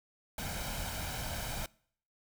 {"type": "noise with comb filter", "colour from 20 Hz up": "pink", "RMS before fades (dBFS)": -38, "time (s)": [0.38, 1.66], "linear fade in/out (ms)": 2, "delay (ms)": 1.3, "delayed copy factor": 0.6, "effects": ["noise-tail reverb RT60 0.6 s tail -24 dB re dry"]}